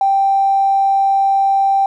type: tone with tanh clipping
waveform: triangle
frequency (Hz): 784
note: G5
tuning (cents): 0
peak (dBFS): -10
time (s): 0.01-1.86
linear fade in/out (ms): 2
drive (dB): 2
effects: none